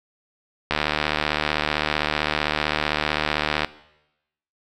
click train, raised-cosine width 0.3 ms, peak -4 dBFS, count 223, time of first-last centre 0.71-3.647 s, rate 75.6 Hz, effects noise-tail reverb RT60 0.9 s tail -18 dB re dry

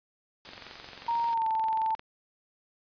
white noise, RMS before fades -44 dBFS, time 0.45-1.34 s, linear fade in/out 0 ms
click train, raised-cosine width 0.3 ms, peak -28 dBFS, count 35, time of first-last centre 0.49-1.994 s, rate 22.6 Hz
sine tone with pitch glide, 932.3 to 885.6 Hz, A#5 to A5, 0 to +11 cents, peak -25 dBFS, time 1.08-1.95 s, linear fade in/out 5 ms, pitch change -89 cents, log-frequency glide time 1.29-1.47 s
effects resampled to 11025 Hz

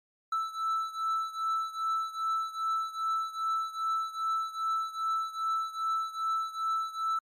triangle beating tone pair, 1318.5 / 1321 Hz, E6 / E6, 0 / +3 cents, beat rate 2.5 Hz, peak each -29 / -32 dBFS, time 0.32-7.19 s, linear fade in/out 5 ms, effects MP3 64 kbps

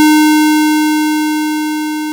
square tone with level ramp, 305.6 Hz, D#4, 31 cents flat, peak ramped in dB -5 to -17 dBFS, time 0-2.12 s, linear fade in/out 0 ms, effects none

